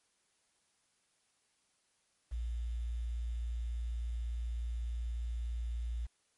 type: tone with quantisation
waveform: sine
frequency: 58.27 Hz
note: A#1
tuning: in tune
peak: -34 dBFS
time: 2.31-6.07 s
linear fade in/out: 20 ms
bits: 10
effects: white hiss -75 dBFS RMS until 6.37 s + MP3 48 kbps